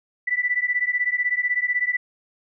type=beating tone pair; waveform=sine; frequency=1967 / 1983 Hz; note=B6 / B6; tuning=-7 / +7 cents; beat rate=16 Hz; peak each=-23 dBFS; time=0.27-1.97 s; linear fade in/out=10 ms; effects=none